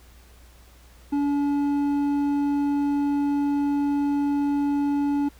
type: tone with hard clipping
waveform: sine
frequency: 285.9 Hz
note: D4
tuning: 46 cents flat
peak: -22 dBFS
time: 1.12-5.29 s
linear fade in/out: 10 ms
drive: 6 dB
effects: added 60 Hz sine -49 dBFS peak until 5.39 s + pink hiss -55 dBFS RMS until 5.39 s